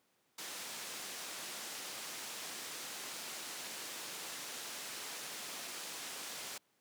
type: low-pass noise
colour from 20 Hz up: white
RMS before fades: -45 dBFS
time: 0.38-6.58 s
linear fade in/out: 5 ms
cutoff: 8200 Hz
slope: 12 dB/octave
effects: pink hiss -75 dBFS RMS until 6.8 s + high-pass 200 Hz 12 dB/octave